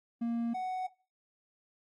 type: tone pair in turn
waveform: triangle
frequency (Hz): 233.4 / 743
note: A#3 / F#5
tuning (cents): +2 / +7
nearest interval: octave + minor sixth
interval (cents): 2005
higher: second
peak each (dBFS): -28 / -31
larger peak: first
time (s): 0.21-0.54 / 0.54-0.87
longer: neither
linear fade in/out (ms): 10
effects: noise-tail reverb RT60 0.4 s tail -21 dB re dry + AAC 32 kbps